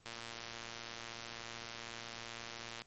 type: click train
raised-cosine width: 0.2 ms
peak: -27 dBFS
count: 321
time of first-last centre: 0.06-2.819 s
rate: 116 Hz
effects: pink hiss -67 dBFS RMS until 2.86 s + MP3 32 kbps